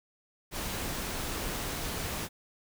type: noise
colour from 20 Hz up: pink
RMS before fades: -35 dBFS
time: 0.51-2.29 s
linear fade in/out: 50 ms
effects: none